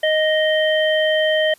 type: harmonic tone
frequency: 622.3 Hz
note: D#5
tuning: in tune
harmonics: 1 / 3 / 5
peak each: -16 / -21 / -23 dBFS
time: 0.03-1.54 s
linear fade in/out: 5 ms
effects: white hiss -52 dBFS RMS until 1.58 s + resampled to 32000 Hz